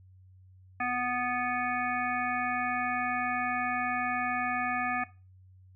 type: harmonic tone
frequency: 246.9 Hz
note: B3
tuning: in tune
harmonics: 1 / 3 / 5 / 7 / 9 / 10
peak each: -38 / -32 / -35 / -33 / -38 / -38 dBFS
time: 0.8-5.04 s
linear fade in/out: 5 ms
effects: noise-tail reverb RT60 0.3 s tail -18 dB re dry + added 93 Hz sine -53 dBFS peak until 5.75 s